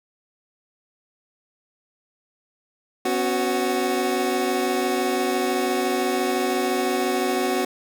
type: chord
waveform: 25% pulse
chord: B suspended second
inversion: none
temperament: equal with one note detuned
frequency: 251.3 / 277.2 / 370 Hz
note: B3 / C#4 / F#4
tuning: +30 / 0 / 0 cents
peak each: -23 / -25 / -19 dBFS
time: 3.05-7.65 s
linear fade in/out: 5 ms
effects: none